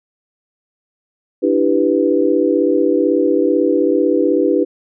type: chord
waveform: sine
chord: E minor seventh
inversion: third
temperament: equal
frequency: 293.7 / 329.6 / 392 / 493.9 Hz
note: D4 / E4 / G4 / B4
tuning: 0 / 0 / 0 / 0 cents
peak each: -17 dBFS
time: 1.42-4.65 s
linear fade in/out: 20 ms
effects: none